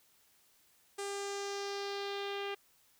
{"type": "tone with low-pass filter sweep", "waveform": "sawtooth", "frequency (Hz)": 400, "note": "G4", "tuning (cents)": 35, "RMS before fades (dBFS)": -39, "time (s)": [0.98, 2.55], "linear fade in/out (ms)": 10, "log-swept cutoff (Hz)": [8800, 2900], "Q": 2.5, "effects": ["white hiss -68 dBFS RMS until 2.99 s"]}